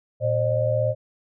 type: tone cluster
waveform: sine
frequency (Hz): 116.4 / 531 / 609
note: A#2 / C5 / D#5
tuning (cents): -2 / +25 / -37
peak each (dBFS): -24 / -24 / -23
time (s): 0.2-0.95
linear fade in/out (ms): 50
effects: none